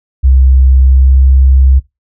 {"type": "tone with pitch glide", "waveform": "sine", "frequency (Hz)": [65.41, 66.17], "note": ["C2", "C2"], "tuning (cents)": [0, 20], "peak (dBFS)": -3, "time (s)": [0.23, 1.8], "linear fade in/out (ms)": 20, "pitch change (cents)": 20, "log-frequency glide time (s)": [0.8, 1.21], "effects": ["noise-tail reverb RT60 0.2 s tail -20 dB re dry"]}